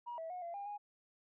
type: tone with pitch steps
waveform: sine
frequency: 957 / 652 / 725 / 684 / 804 / 824 Hz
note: A#5 / E5 / F#5 / F5 / G5 / G#5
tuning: +45 / -19 / -35 / -36 / +44 / -14 cents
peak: -40 dBFS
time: 0.06-0.78 s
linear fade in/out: 20 ms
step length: 120 ms
effects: tanh soft clip ceiling -37 dBFS